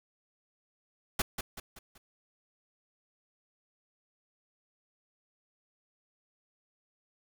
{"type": "noise with echo", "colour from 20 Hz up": "pink", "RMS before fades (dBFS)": -29, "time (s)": [1.19, 1.22], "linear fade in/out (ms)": 5, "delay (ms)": 190, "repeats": 4, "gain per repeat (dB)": -7, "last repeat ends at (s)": 1.98, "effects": []}